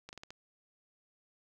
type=slowing click train; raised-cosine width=0.2 ms; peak=-29 dBFS; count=5; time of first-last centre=0.09-0.305 s; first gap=39 ms; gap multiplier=1.22; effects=none